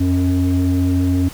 sine tone pair together, 88.6 / 273 Hz, F2 / C#4, +25 / -26 cents, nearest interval octave + perfect fifth, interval 1949 cents, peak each -14 dBFS, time 0-1.29 s, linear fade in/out 10 ms, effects tanh soft clip ceiling -10 dBFS + pink hiss -37 dBFS RMS until 1.33 s

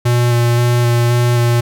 square tone with vibrato, 120 Hz, B2, 49 cents flat, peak -11 dBFS, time 0.05-1.61 s, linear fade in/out 10 ms, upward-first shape square, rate 1.9 Hz, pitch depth 12 cents each way, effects none

